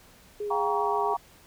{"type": "tone with vibrato", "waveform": "sine", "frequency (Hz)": 413.5, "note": "G#4", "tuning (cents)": -8, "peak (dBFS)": -29, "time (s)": [0.4, 1.14], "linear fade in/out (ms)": 5, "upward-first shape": "sine", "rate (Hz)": 7.6, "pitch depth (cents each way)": 13}
{"type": "chord", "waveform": "sine", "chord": "G half-diminished seventh", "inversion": "third", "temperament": "just", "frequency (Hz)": [705.6, 784, 940.8, 1128.9], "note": ["F5", "G5", "Bb5", "Db6"], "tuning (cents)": [18, 0, 16, 31], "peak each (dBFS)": [-32, -31, -28, -31], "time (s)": [0.5, 1.17], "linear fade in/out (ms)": 10}
{"effects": ["pink hiss -55 dBFS RMS until 1.46 s"]}